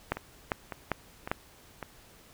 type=two click trains; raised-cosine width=0.5 ms; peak=-21 / -12 dBFS; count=4 / 4; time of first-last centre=0.17-1.827 / 0.12-1.315 s; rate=1.81 / 2.51 Hz; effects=pink hiss -56 dBFS RMS until 2.33 s